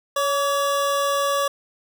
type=tone pair together; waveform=square; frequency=560 / 1144.9 Hz; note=C#5 / D6; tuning=+18 / -44 cents; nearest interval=octave; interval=1238 cents; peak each=-23 dBFS; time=0.16-1.48 s; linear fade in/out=5 ms; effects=none